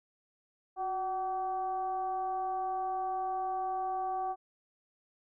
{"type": "tone with frequency modulation", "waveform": "sine", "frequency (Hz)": 757, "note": "F#5", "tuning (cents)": 39, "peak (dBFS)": -31, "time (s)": [0.76, 4.36], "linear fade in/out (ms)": 50, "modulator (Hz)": 390, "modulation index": 0.56, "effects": []}